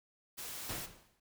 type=noise; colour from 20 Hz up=white; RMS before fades=-44 dBFS; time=0.37-0.87 s; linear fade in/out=20 ms
type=noise with exponential decay; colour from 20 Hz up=pink; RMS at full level=-38 dBFS; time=0.69-1.2 s; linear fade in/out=5 ms; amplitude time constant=110 ms
effects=none